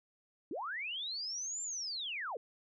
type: linear two-way sweep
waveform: sine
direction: up then down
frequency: 251.3 to 7360 to 404.5 Hz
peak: -37 dBFS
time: 0.51-2.37 s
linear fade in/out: 2 ms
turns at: 1.62 s
effects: none